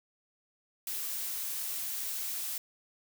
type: noise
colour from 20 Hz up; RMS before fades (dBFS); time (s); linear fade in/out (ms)
blue; -36; 0.87-2.58; 2
effects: none